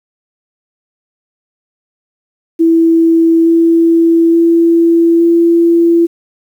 sine tone with pitch steps, 329.6 / 332.3 / 335 / 337.7 Hz, E4 / E4 / E4 / E4, 0 / +14 / +28 / +42 cents, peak -5 dBFS, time 2.59-6.07 s, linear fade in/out 20 ms, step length 870 ms, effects 7-bit

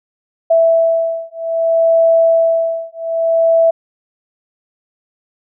sine beating tone pair, 659.3 / 659.92 Hz, E5 / E5, 0 / +2 cents, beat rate 0.62 Hz, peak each -13 dBFS, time 0.5-3.71 s, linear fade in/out 10 ms, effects none

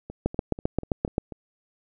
two click trains, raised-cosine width 2 ms, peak -9 / -23 dBFS, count 8 / 6, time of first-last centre 0.26-1.181 / 0.1-1.322 s, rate 7.6 / 4.09 Hz, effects none

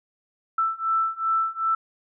sine beating tone pair, 1325 / 1327.6 Hz, E6 / E6, +9 / +12 cents, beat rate 2.6 Hz, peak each -25 / -24 dBFS, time 0.58-1.75 s, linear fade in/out 5 ms, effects none

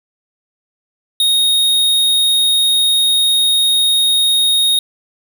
square tone, 3729 Hz, A#7, in tune, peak -11 dBFS, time 1.2-4.79 s, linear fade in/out 2 ms, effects none

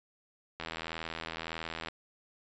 click train, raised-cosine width 0.3 ms, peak -21 dBFS, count 106, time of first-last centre 0.6-1.885 s, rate 81.7 Hz, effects resampled to 16000 Hz

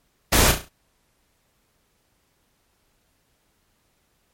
pink noise with echo, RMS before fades -17 dBFS, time 0.32-0.52 s, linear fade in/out 10 ms, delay 34 ms, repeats 5, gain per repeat -7 dB, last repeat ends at 0.69 s, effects pink hiss -67 dBFS RMS until 4.33 s + MP3 64 kbps

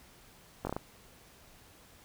slowing click train, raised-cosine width 1 ms, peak -20 dBFS, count 5, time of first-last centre 0.65-0.765 s, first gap 20 ms, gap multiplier 1.25, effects pink hiss -58 dBFS RMS until 2.04 s

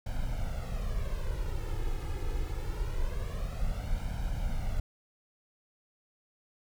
brown noise with flanger, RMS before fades -32 dBFS, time 0.06-4.8 s, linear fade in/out 5 ms, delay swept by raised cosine 1.3 to 2.4 ms, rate 0.24 Hz, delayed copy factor +0.75, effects none

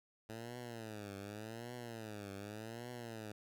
10% pulse tone with vibrato, 110 Hz, A2, in tune, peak -37 dBFS, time 0.29-3.32 s, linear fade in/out 5 ms, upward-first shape triangle, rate 0.86 Hz, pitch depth 210 cents each way, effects none

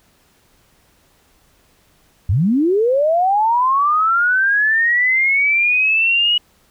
sine linear sweep, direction up, 77 to 2922 Hz, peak -12 dBFS, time 2.29-6.38 s, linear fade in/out 5 ms, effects pink hiss -56 dBFS RMS until 6.7 s

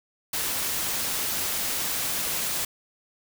white noise, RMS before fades -28 dBFS, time 0.33-2.65 s, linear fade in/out 5 ms, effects none

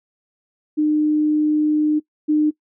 sine tone pair in turn, 303.4 / 303.4 Hz, D#4 / D#4, -44 / -44 cents, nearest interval unison, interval 0 cents, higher neither, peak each -14 / -13 dBFS, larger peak second, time 0.77-2 / 2.28-2.51 s, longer first, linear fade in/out 20 ms, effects noise-tail reverb RT60 0.1 s tail -21 dB re dry

